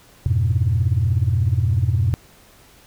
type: chord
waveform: sine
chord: F diminished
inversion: none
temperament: equal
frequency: 87.31 / 103.83 / 123.47 Hz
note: F2 / Ab2 / Cb3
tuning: 0 / 0 / 0 cents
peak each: -19 dBFS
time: 0.26-2.14 s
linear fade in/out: 0 ms
effects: tanh soft clip ceiling -9 dBFS + pink hiss -50 dBFS RMS until 2.86 s